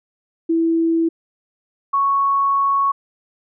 sine tone pair in turn, 329.5 / 1108.3 Hz, E4 / C#6, -1 / -1 cents, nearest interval octave + major sixth, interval 2100 cents, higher second, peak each -14 dBFS, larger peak neither, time 0.49-1.09 / 1.93-2.92 s, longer second, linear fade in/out 10 ms, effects none

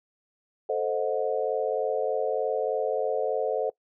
sine chord, A diminished seventh, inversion none, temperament equal with one note detuned, 440 / 523.3 / 622.3 / 727.3 Hz, A4 / C5 / Eb5 / Gb5, 0 / 0 / 0 / -30 cents, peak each -28 / -29 / -31 / -33 dBFS, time 0.69-3.7 s, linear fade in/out 5 ms, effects noise-tail reverb RT60 0.1 s tail -22 dB re dry

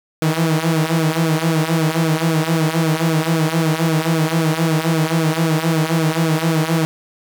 sawtooth tone with flanger, 160.9 Hz, E3, 42 cents flat, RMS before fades -17 dBFS, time 0.22-6.85 s, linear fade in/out 0 ms, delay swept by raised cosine 0.99 to 6.09 ms, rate 3.8 Hz, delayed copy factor -0.8, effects none

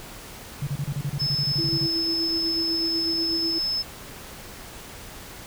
sine tone bursts, 141.7 Hz, C#3, 38 cents sharp, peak -24 dBFS, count 15, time 0.62-1.86 s, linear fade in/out 2 ms, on 50 ms, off 35 ms
sine tone, 5220 Hz, E8, 18 cents flat, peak -23 dBFS, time 1.19-3.83 s, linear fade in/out 20 ms
sine tone with tremolo, 330.7 Hz, E4, 6 cents sharp, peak -26 dBFS, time 1.58-3.59 s, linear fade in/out 10 ms, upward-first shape sine, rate 8.1 Hz, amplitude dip 50%
effects pink hiss -41 dBFS RMS until 5.46 s

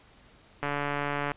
click train, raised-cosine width 0.5 ms, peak -15 dBFS, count 100, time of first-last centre 0.63-1.317 s, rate 144 Hz, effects pink hiss -57 dBFS RMS until 1.36 s + resampled to 8000 Hz

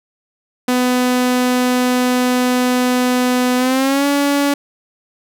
sawtooth tone with pitch glide, 250 to 283.9 Hz, B3 to C#4, +21 to +41 cents, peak -9 dBFS, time 0.68-4.54 s, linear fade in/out 5 ms, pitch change +220 cents, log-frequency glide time 3.57-4.06 s, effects none

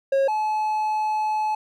triangle tone pair in turn, 544 / 858.6 Hz, C#5 / A5, -33 / -43 cents, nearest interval minor sixth, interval 790 cents, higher second, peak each -15 / -19 dBFS, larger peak first, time 0.12-0.28 / 0.28-1.55 s, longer second, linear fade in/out 5 ms, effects none

